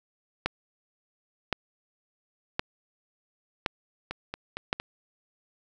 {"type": "two click trains", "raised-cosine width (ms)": 0.3, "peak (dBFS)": [-17, -9], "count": [4, 5], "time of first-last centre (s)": [[4.11, 4.8], [0.46, 4.729]], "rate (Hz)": [4.35, 0.937], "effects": []}